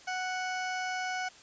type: tone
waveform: 20% pulse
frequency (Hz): 740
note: F#5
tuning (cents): 0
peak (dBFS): -27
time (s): 0.07-1.29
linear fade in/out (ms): 10
effects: white hiss -54 dBFS RMS until 1.42 s + resampled to 16000 Hz